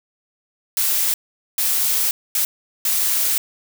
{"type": "noise bursts at uneven times", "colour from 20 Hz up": "blue", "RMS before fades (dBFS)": -19, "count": 4, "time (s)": [[0.77, 1.14], [1.58, 2.11], [2.35, 2.45], [2.85, 3.38]], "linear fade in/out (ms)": 2, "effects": []}